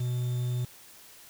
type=tone with quantisation; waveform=triangle; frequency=123.47 Hz; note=B2; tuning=in tune; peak=-25 dBFS; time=0-0.65 s; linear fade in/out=5 ms; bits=8; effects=white hiss -52 dBFS RMS until 1.29 s